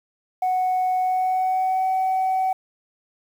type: tone with pitch glide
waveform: sine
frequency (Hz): 740 to 755.1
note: F#5 to F#5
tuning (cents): 0 to +35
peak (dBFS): -17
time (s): 0.42-2.53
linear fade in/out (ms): 5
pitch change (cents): +35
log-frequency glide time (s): 1-1.88
effects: tanh soft clip ceiling -16 dBFS + 8-bit